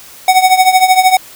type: tone with tremolo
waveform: square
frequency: 747 Hz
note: F#5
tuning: 16 cents sharp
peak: -3 dBFS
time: 0.28-1.17 s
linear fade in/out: 2 ms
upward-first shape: triangle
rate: 13 Hz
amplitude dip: 85%
effects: white hiss -36 dBFS RMS until 1.35 s

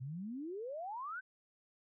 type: exponential sweep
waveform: sine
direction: up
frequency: 121.8 to 1574 Hz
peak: -40 dBFS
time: 0-1.21 s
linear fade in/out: 20 ms
effects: none

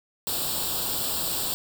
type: noise with comb filter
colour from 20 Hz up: white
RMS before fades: -28 dBFS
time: 0.27-1.54 s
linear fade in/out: 0 ms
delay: 0.24 ms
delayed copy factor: +0.8
effects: none

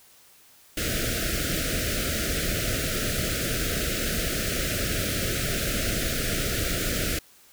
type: band-stop noise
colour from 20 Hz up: pink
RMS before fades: -27 dBFS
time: 0.77-7.19 s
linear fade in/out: 5 ms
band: 680 to 1300 Hz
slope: 96 dB/octave
effects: white hiss -55 dBFS RMS until 7.52 s

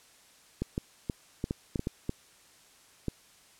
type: clicks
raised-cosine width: 3 ms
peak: -17 dBFS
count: 10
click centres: 0.62 / 0.779 / 1.098 / 1.441 / 1.509 / 1.758 / 1.794 / 1.871 / 2.094 / 3.083 s
effects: white hiss -59 dBFS RMS until 3.59 s + low-pass 10000 Hz 12 dB/octave

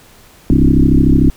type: tone with frequency modulation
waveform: sine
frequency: 153.5 Hz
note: D#3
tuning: 23 cents flat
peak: -6 dBFS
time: 0.5-1.3 s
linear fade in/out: 0 ms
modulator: 33.4 Hz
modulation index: 4.9
effects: pink hiss -44 dBFS RMS until 1.36 s

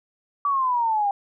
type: exponential sweep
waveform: sine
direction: down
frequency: 1158 to 791 Hz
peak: -19 dBFS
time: 0.45-1.11 s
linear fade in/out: 2 ms
effects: none

